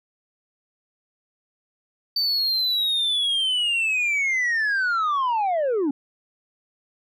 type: linear sweep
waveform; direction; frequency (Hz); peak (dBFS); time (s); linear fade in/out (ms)
sine; down; 4596 to 261.6; -17; 2.16-5.91; 5
effects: tanh soft clip ceiling -19 dBFS